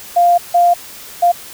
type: tone bursts at uneven times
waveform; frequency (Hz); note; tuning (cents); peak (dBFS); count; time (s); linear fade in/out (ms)
sine; 698.5; F5; 0; -7; 3; 0.16-0.38 / 0.54-0.74 / 1.22-1.32; 10
effects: white hiss -34 dBFS RMS until 1.53 s